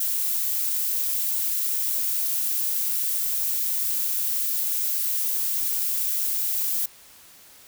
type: noise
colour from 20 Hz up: violet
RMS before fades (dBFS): -25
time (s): 0-6.86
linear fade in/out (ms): 5
effects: white hiss -50 dBFS RMS until 7.67 s